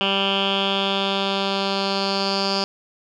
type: tone with low-pass filter sweep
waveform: 10% pulse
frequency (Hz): 196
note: G3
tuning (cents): 0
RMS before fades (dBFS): -22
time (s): 0.01-2.64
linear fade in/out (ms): 0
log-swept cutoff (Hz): 3000 to 4800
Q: 6.9
effects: none